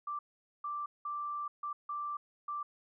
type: tone bursts at uneven times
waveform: sine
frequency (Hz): 1174.7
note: D6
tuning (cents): 0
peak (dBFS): -35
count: 6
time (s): 0.07-0.19 / 0.64-0.86 / 1.05-1.48 / 1.63-1.73 / 1.89-2.17 / 2.48-2.63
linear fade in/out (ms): 5
effects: none